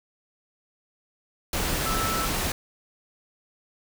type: tone in noise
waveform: sine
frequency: 1318.5 Hz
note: E6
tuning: in tune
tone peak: -28 dBFS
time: 1.86-2.26 s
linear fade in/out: 2 ms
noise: pink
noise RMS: -27 dBFS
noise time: 1.53-2.52 s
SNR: -4 dB
effects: none